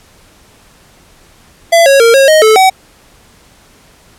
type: tone with pitch steps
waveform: square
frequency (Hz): 673 / 550 / 461.9 / 543 / 624 / 435.9 / 758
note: E5 / C#5 / A#4 / C#5 / D#5 / A4 / F#5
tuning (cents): +36 / -14 / -16 / -36 / +5 / -16 / +42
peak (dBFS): -4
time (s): 1.72-2.7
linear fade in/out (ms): 10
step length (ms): 140
effects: pink hiss -44 dBFS RMS until 4.18 s + low-pass 12000 Hz 12 dB/octave